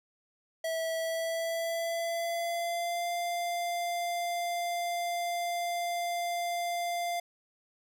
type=tone with pitch glide; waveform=square; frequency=652 to 694.8 Hz; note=E5 to F5; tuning=-19 to -9 cents; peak=-31 dBFS; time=0.64-7.2 s; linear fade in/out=5 ms; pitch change=+110 cents; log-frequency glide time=0.98-3.1 s; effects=none